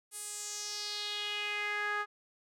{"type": "tone with band-pass filter sweep", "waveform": "sawtooth", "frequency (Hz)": 415.3, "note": "G#4", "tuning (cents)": 0, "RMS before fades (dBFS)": -37, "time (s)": [0.11, 2.06], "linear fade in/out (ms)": 50, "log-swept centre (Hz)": [10000, 1400], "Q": 3.4, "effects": []}